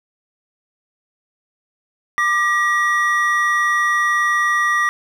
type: tone pair together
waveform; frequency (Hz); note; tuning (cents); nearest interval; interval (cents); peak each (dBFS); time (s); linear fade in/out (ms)
triangle; 1191 / 1910.7; D6 / A#6; +24 / +42; minor sixth; 818; -16 / -15; 2.18-4.89; 0
effects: none